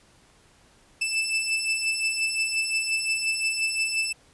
sawtooth beating tone pair, 2637 / 2642.7 Hz, E7 / E7, 0 / +4 cents, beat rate 5.7 Hz, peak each -26 / -22 dBFS, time 1.01-4.13 s, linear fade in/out 10 ms, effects pink hiss -58 dBFS RMS until 4.33 s + resampled to 24000 Hz

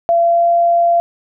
sine tone with pitch glide, 680 to 686.3 Hz, F5 to F5, -46 to -30 cents, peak -9 dBFS, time 0.09-1 s, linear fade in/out 0 ms, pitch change +16 cents, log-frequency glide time 0.2-0.49 s, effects none

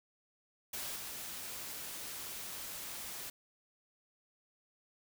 white noise with level steps, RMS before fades -41 / -44 dBFS, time 0.73-3.3 s, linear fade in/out 5 ms, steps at 0.96 s, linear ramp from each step 2 ms, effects none

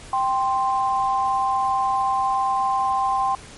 sine tone pair together, 784 / 1046.5 Hz, G5 / C6, 0 / 0 cents, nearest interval perfect fourth, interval 500 cents, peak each -21 dBFS, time 0.13-3.35 s, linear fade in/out 2 ms, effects pink hiss -42 dBFS RMS until 3.57 s + MP3 48 kbps

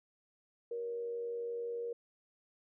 sine tone with frequency modulation, 471.4 Hz, A#4, 19 cents sharp, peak -36 dBFS, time 0.71-1.93 s, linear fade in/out 5 ms, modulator 91.5 Hz, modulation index 0.28, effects none

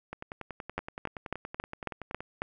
two click trains, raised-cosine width 0.5 ms, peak -16 / -23 dBFS, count 7 / 23, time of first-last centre 0.78-2.419 / 0.13-2.205 s, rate 3.66 / 10.6 Hz, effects none

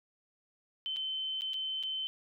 sine tone with dropouts, 3073 Hz, G7, 35 cents flat, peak -33 dBFS, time 0.86-2.07 s, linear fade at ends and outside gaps 0 ms, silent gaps 0.962-0.968 / 1.41-1.419 / 1.534-1.541 / 1.828-1.835 s, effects none

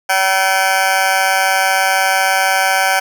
20% pulse tone with amplitude modulation, 764 Hz, G5, 45 cents flat, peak -3 dBFS, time 0.09-3 s, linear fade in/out 10 ms, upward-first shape sine, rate 194 Hz, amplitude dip 90%, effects 7-bit

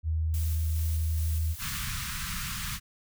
sine tone, 79.6 Hz, D#2, 40 cents sharp, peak -25 dBFS, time 0.03-1.56 s, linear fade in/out 50 ms
blue noise with tremolo, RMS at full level -41 dBFS, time 0.34-1.85 s, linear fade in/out 0 ms, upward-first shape square, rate 2.4 Hz, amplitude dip 25%
pink band-stop noise, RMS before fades -34 dBFS, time 1.58-2.8 s, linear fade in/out 50 ms, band 200 to 1100 Hz, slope 48 dB/octave
effects none

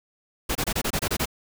pink noise bursts, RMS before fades -25 dBFS, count 9, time 0.49-1.257 s, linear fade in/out 10 ms, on 63 ms, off 25 ms, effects none

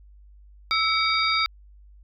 sine tone cluster, 1311 / 2266 / 3721 / 4755 Hz, E6 / C#7 / A#7 / D8, -10 / +37 / -4 / +21 cents, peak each -24 / -25 / -27 / -27 dBFS, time 0.71-1.46 s, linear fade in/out 0 ms, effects added 50 Hz sine -47 dBFS peak until 2.03 s

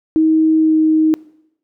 sine tone with pitch glide, 316.8 to 314.2 Hz, D#4 to D#4, +31 to +17 cents, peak -9 dBFS, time 0.16-1.14 s, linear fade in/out 0 ms, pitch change -14 cents, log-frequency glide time 0.58-0.76 s, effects noise-tail reverb RT60 0.8 s tail -22 dB re dry

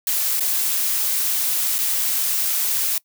blue noise with dropouts, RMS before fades -21 dBFS, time 0.07-2.98 s, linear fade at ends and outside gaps 2 ms, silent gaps 0.397-0.406 / 1.783-1.787 s, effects noise-tail reverb RT60 0.1 s tail -23 dB re dry

